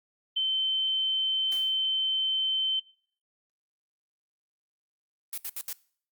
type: tone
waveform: sine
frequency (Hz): 3085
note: G7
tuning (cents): -28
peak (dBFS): -24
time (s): 0.36-2.8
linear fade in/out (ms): 10
type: noise with exponential decay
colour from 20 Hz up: white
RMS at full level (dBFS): -40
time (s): 1.52-1.88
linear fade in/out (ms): 1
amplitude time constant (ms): 77
type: noise bursts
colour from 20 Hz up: blue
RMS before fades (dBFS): -34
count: 4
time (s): 5.33-5.728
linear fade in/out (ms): 0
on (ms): 47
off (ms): 70
effects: noise-tail reverb RT60 0.5 s tail -21 dB re dry + Opus 48 kbps